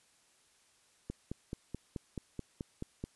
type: click train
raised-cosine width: 3 ms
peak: -25 dBFS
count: 10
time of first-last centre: 1.1-3.04 s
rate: 4.64 Hz
effects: white hiss -68 dBFS RMS until 3.15 s + resampled to 24000 Hz